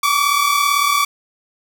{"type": "tone pair together", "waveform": "sawtooth", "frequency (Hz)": [1131.1, 1169], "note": ["C#6", "D6"], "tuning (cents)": [35, -8], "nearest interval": "minor second", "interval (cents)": 57, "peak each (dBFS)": -13, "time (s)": [0.03, 1.05], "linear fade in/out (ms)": 5, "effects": []}